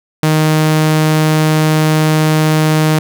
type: tone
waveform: sawtooth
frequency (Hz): 155.6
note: D#3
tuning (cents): 0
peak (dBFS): -5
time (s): 0.23-2.99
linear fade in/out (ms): 2
effects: none